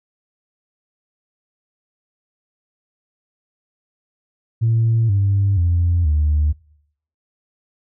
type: tone with pitch steps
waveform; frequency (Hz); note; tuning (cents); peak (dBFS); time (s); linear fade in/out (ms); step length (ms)
sine; 113.9 / 99.16 / 86.32 / 75.15; A#2 / G2 / F2 / D2; -40 / +20 / -20 / +40; -12; 4.61-6.53; 20; 480
effects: noise-tail reverb RT60 0.7 s tail -24 dB re dry + tanh soft clip ceiling -10 dBFS